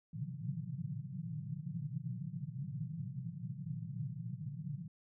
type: band-pass noise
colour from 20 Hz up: white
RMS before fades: -42 dBFS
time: 0.13-4.88 s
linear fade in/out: 5 ms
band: 110 to 180 Hz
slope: 96 dB/octave
effects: none